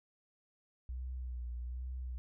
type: tone with vibrato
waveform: sine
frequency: 61.74 Hz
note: B1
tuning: in tune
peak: -38 dBFS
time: 0.89-2.18 s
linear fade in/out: 0 ms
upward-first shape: sine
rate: 1.2 Hz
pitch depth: 52 cents each way
effects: none